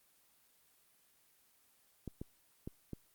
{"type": "clicks", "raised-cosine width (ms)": 3, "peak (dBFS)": -29, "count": 4, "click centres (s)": [2.077, 2.215, 2.675, 2.933], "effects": ["white hiss -70 dBFS RMS until 3.14 s", "Opus 24 kbps"]}